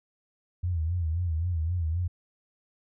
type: tone with vibrato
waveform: sine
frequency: 84.1 Hz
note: E2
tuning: 35 cents sharp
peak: -25 dBFS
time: 0.63-2.08 s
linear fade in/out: 10 ms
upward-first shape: sine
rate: 3.8 Hz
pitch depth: 120 cents each way
effects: none